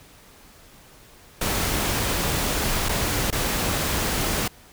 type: noise with dropouts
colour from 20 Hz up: pink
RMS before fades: -24 dBFS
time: 1.41-4.48 s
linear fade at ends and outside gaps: 5 ms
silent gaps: 2.887-2.891 / 3.305-3.325 s
effects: pink hiss -50 dBFS RMS until 4.72 s